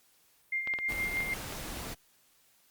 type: tone with tremolo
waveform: sine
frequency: 2108 Hz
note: C7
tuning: 12 cents sharp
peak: -28 dBFS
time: 0.52-1.34 s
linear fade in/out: 5 ms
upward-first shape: sine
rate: 6.4 Hz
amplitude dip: 55%
type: clicks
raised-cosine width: 0.3 ms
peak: -23 dBFS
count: 7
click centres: 0.674 / 0.738 / 0.788 / 0.922 / 1.171 / 1.205 / 1.524 s
type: noise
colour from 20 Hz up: pink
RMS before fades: -40 dBFS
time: 0.88-1.95 s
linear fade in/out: 20 ms
effects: white hiss -66 dBFS RMS until 2.7 s + Opus 48 kbps